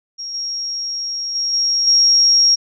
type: tone with level steps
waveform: sine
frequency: 5588 Hz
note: F8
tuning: in tune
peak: -25 / -21 / -17 / -14 / -9 dBFS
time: 0.18-2.56 s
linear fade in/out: 20 ms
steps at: 0.34 / 1.35 / 1.53 / 1.87 s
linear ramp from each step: 5 ms
effects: none